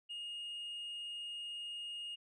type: tone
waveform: sine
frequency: 2853 Hz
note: F7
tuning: 36 cents sharp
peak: -39 dBFS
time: 0.09-2.16 s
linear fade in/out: 20 ms
effects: tanh soft clip ceiling -40 dBFS